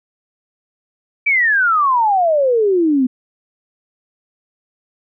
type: exponential sweep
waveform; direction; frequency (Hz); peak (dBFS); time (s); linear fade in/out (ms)
sine; down; 2349 to 246.9; -11; 1.26-3.07; 10
effects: none